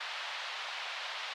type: band-pass noise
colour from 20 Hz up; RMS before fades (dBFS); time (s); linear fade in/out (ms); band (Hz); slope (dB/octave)
white; -40; 0-1.34; 10; 680 to 3800; 24
effects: none